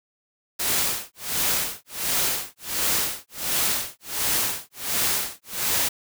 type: noise with tremolo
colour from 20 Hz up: white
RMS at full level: -22 dBFS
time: 0.59-5.89 s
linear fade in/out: 10 ms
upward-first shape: sine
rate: 1.4 Hz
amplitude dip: 100%
effects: none